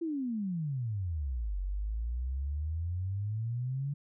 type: exponential two-way sweep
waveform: sine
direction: down then up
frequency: 343.6 to 45.75 to 144.7 Hz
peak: -31 dBFS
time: 0.01-3.94 s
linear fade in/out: 10 ms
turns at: 1.59 s
effects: none